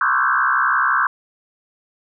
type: tone with frequency modulation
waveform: sine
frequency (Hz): 1318.5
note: E6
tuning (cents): 0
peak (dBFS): -14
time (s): 0.01-1.07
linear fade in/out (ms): 2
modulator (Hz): 65.8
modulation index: 4.4
effects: none